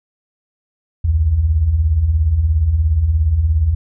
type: beating tone pair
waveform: sine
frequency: 63.9 / 80.9 Hz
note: C2 / E2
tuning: -40 / -32 cents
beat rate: 17 Hz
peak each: -20 / -12 dBFS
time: 1.04-3.75 s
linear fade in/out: 10 ms
effects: none